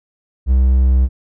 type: tone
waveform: triangle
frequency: 64.4 Hz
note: C2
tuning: 27 cents flat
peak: -7 dBFS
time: 0.46-1.09 s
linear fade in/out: 50 ms
effects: none